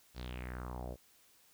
sawtooth tone with low-pass filter sweep, 61.9 Hz, B1, 5 cents sharp, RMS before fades -43 dBFS, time 0.14-0.97 s, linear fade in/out 50 ms, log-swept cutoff 4900 to 510 Hz, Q 3.7, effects white hiss -66 dBFS RMS until 1.53 s

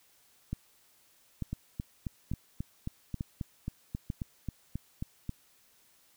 two click trains, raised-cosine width 5 ms, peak -21 / -22 dBFS, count 5 / 15, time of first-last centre 0.53-4.101 / 1.53-5.293 s, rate 1.12 / 3.72 Hz, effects white hiss -65 dBFS RMS until 6.16 s

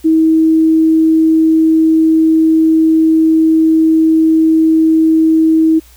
sine tone, 320 Hz, D#4, 49 cents sharp, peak -6 dBFS, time 0.04-5.8 s, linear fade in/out 20 ms, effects added 60 Hz sine -41 dBFS peak until 5.96 s + white hiss -45 dBFS RMS until 5.96 s

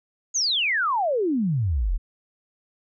sine exponential sweep, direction down, 6830 to 35.26 Hz, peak -20 dBFS, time 0.34-1.98 s, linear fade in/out 20 ms, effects none

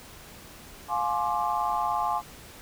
sine chord, D half-diminished seventh, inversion first, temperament just, 704.8 / 845.8 / 1057.2 / 1174.7 Hz, F5 / Ab5 / C6 / D6, +16 / +31 / +18 / 0 cents, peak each -31 / -28 / -30 / -32 dBFS, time 0.88-2.22 s, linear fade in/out 50 ms, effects pink hiss -47 dBFS RMS until 2.61 s

